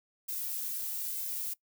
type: noise with flanger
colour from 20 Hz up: violet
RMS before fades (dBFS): -36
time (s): 0.28-1.54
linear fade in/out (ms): 10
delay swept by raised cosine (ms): 1.9 to 2.57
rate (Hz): 1.1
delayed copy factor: +0.65
effects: noise-tail reverb RT60 0.1 s tail -21 dB re dry